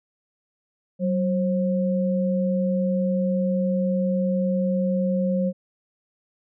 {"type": "tone pair together", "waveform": "sine", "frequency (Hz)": [188.2, 533.8], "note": ["F#3", "C5"], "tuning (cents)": [30, 35], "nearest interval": "octave + tritone", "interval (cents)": 1805, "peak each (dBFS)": [-21, -25], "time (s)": [0.99, 5.53], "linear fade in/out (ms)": 50, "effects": []}